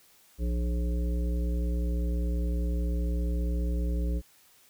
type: harmonic tone with a mistuned harmonic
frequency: 59.8 Hz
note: A#1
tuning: 45 cents sharp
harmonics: 1 / 3 / 5 / 7 / 9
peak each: -26 / -36 / -40 / -43 / -45 dBFS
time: 0.38-4.22 s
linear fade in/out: 50 ms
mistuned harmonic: 3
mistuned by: -50 cents
effects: white hiss -60 dBFS RMS until 4.69 s